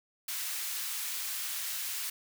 white high-pass noise, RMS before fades -36 dBFS, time 0.28-2.1 s, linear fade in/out 5 ms, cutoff 1400 Hz, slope 12 dB/octave, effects none

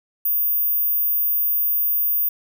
sine tone, 14920 Hz, A#9, in tune, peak -17 dBFS, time 0.25-2.29 s, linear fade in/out 5 ms, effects none

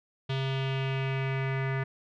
square tone with low-pass filter sweep, 134.1 Hz, C3, 43 cents sharp, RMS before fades -30 dBFS, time 0.29-1.84 s, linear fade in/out 10 ms, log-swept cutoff 3400 to 1900 Hz, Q 3.3, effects none

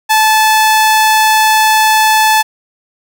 sawtooth tone, 870 Hz, A5, 20 cents flat, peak -3 dBFS, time 0.09-2.43 s, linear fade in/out 20 ms, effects 7-bit

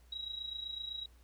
sine tone with amplitude modulation, 3854 Hz, B7, 43 cents flat, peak -36 dBFS, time 0.12-1.06 s, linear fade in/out 5 ms, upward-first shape sine, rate 27.9 Hz, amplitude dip 70%, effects added 60 Hz sine -58 dBFS peak until 1.23 s + pink hiss -69 dBFS RMS until 1.23 s

